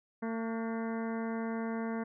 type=harmonic tone with a mistuned harmonic; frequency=226.2 Hz; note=A3; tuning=48 cents sharp; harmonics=1 / 2 / 3 / 4 / 5 / 6 / 7 / 8 / 9; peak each=-34 / -40 / -44 / -46 / -48 / -50 / -51 / -52 / -53 dBFS; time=0.22-2.04 s; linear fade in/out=10 ms; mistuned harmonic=6; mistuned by=+83 cents; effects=none